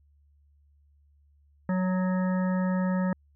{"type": "harmonic tone with a mistuned harmonic", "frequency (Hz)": 185, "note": "F#3", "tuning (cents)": 0, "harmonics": [1, 3, 5, 7, 9, 10], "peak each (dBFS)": [-24, -34, -38, -41, -43, -44], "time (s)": [1.69, 3.13], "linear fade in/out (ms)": 2, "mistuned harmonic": 7, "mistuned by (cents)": -27, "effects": ["added 72 Hz sine -59 dBFS peak until 3.35 s"]}